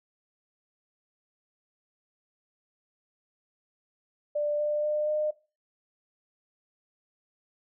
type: tone with pitch steps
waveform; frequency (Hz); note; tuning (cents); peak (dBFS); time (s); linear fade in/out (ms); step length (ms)
sine; 591 / 596.5 / 602 / 607.6; D5 / D5 / D5 / D#5; +11 / +27 / +43 / -41; -25; 4.35-5.31; 10; 240
effects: noise-tail reverb RT60 0.3 s tail -18 dB re dry